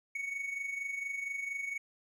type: tone with amplitude modulation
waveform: triangle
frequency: 2226 Hz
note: C#7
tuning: 7 cents sharp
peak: -31 dBFS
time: 0.15-1.78 s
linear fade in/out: 5 ms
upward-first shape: sine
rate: 24.3 Hz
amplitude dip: 60%
effects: none